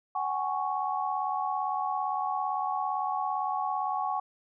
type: chord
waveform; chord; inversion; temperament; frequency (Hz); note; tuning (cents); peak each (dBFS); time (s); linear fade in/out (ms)
sine; F# suspended second; none; equal with one note detuned; 752.9 / 830.6 / 1108.7; F#5 / G#5 / C#6; +30 / 0 / 0; -32; 0.15-4.2; 5
effects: none